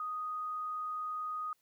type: tone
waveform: sine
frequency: 1244.5 Hz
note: D#6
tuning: in tune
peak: -35 dBFS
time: 0-1.53 s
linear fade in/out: 2 ms
effects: white hiss -75 dBFS RMS until 1.61 s